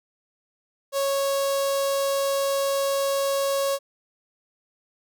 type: tone with notch filter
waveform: sawtooth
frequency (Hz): 552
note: C#5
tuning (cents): -7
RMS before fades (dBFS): -24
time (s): 0.92-3.79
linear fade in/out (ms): 50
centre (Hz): 2000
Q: 0.91
effects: none